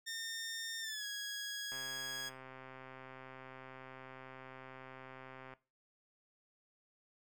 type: tone with pitch glide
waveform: 15% pulse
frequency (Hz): 1820 to 1659.3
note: A#6 to G#6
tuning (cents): -42 to -2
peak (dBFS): -34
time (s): 0.06-2.3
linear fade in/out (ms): 20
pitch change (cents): -160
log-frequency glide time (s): 0.8-1.05
type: click train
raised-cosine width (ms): 0.5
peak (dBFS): -36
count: 501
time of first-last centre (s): 1.72-5.537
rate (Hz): 131
effects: noise-tail reverb RT60 0.3 s tail -18 dB re dry